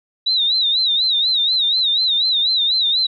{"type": "tone with vibrato", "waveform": "sine", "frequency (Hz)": 3843, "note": "B7", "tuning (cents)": -48, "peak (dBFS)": -14, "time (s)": [0.26, 3.07], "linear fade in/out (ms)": 10, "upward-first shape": "sine", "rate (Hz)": 4.1, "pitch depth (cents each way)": 120, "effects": []}